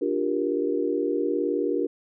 sine chord, G minor seventh, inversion second, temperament just, 294 / 352.8 / 392 / 470.4 Hz, D4 / F4 / G4 / Bb4, +2 / +18 / 0 / +16 cents, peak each -28 dBFS, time 0.01-1.87 s, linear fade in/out 10 ms, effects none

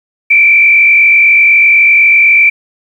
sine tone with frequency modulation, 2337 Hz, D7, 9 cents flat, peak -3 dBFS, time 0.3-2.5 s, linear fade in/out 10 ms, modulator 48 Hz, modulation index 1.2, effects 7-bit

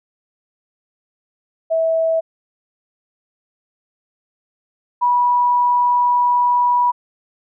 sine tone pair in turn, 651 / 975.4 Hz, E5 / B5, -22 / -22 cents, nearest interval perfect fifth, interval 700 cents, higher second, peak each -14 / -12 dBFS, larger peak second, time 1.7-2.21 / 5.01-6.92 s, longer second, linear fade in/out 20 ms, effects none

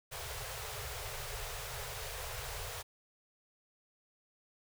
pink band-stop noise, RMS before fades -42 dBFS, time 0.11-2.83 s, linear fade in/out 20 ms, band 140 to 400 Hz, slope 96 dB/octave, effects none

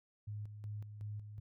sine tone with tremolo, 104.8 Hz, G#2, 16 cents sharp, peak -40 dBFS, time 0.27-1.4 s, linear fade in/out 10 ms, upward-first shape square, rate 2.7 Hz, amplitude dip 55%, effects none

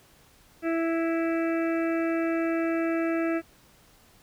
harmonic tone, 330 Hz, E4, 2 cents sharp, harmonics 1 / 2 / 4 / 5 / 6 / 7 / 8, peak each -25 / -31 / -37 / -39 / -41 / -42 / -43 dBFS, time 0.62-3.42 s, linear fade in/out 50 ms, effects pink hiss -58 dBFS RMS until 4.22 s

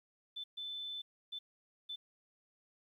sine tone bursts at uneven times, 3520 Hz, A7, in tune, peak -40 dBFS, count 4, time 0.36-0.44 / 0.57-1.02 / 1.32-1.39 / 1.89-1.96 s, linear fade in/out 10 ms, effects 12-bit

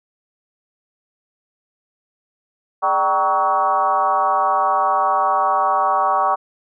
sine tone with frequency modulation, 945 Hz, A#5, 23 cents sharp, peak -14 dBFS, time 2.82-6.36 s, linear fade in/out 20 ms, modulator 175 Hz, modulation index 1.7, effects none

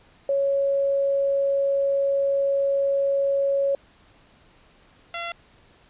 sine / 10% pulse tone pair in turn, 554.4 / 682.4 Hz, C#5 / F5, 0 / -40 cents, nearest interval major third, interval 360 cents, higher second, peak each -19 / -20 dBFS, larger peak first, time 0.29-3.75 / 5.14-5.32 s, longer first, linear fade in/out 2 ms, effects pink hiss -56 dBFS RMS until 5.89 s + resampled to 8000 Hz

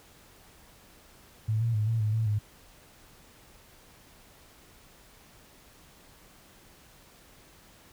sine tone with pitch steps, 109.3 / 115.8 / 106.7 / 113.6 / 106.9 / 111.6 / 105 Hz, A2 / A#2 / G#2 / A#2 / A2 / A2 / G#2, -11 / -11 / +47 / -44 / -49 / +25 / +19 cents, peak -24 dBFS, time 1.48-2.39 s, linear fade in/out 10 ms, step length 130 ms, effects pink hiss -56 dBFS RMS until 7.92 s

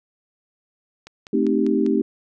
click train, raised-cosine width 0.2 ms, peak -22 dBFS, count 5, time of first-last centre 1.07-1.864 s, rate 5.04 Hz
sine chord, A half-diminished seventh, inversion none, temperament equal, 220 / 261.6 / 311.1 / 392 Hz, A3 / C4 / Eb4 / G4, 0 / 0 / 0 / 0 cents, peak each -22 dBFS, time 1.33-2.02 s, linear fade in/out 5 ms
effects none

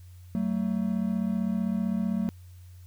triangle tone pair together, 188.2 / 223.8 Hz, F#3 / A3, +30 / +30 cents, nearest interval minor third, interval 300 cents, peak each -26 dBFS, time 0.35-2.29 s, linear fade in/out 0 ms, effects added 90 Hz sine -45 dBFS peak until 2.86 s + white hiss -63 dBFS RMS until 2.86 s

